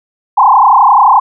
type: tone with frequency modulation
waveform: sine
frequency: 932.3 Hz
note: A#5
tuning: in tune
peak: -3 dBFS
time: 0.37-1.2 s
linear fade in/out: 10 ms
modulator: 31.5 Hz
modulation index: 4.5
effects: none